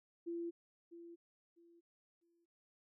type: tone with echo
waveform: sine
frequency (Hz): 340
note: F4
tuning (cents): -46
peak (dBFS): -39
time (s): 0.26-0.51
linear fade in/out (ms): 20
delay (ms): 650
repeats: 3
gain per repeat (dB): -12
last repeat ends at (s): 2.46
effects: none